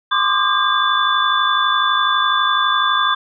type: tone cluster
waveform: sine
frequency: 1041 / 1161 / 1213 / 1606 / 3494 Hz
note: C6 / D6 / D#6 / G6 / A7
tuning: -9 / -20 / -44 / +41 / -13 cents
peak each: -20 dBFS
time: 0.11-3.15 s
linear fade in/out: 10 ms
effects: none